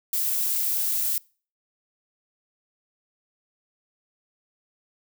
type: noise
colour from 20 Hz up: violet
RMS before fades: -25 dBFS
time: 0.13-1.18 s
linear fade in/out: 2 ms
effects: noise-tail reverb RT60 0.4 s tail -25 dB re dry